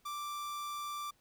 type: tone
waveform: 45% pulse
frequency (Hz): 1174.7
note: D6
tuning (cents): 0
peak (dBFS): -38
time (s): 0.05-1.11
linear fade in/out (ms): 10
effects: pink hiss -71 dBFS RMS until 1.2 s